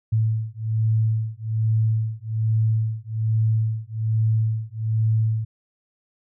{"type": "beating tone pair", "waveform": "sine", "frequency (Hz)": [110, 111.2], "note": ["A2", "A2"], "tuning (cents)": [0, 19], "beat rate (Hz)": 1.2, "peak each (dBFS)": -22, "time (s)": [0.12, 5.45], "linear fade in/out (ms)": 10, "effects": []}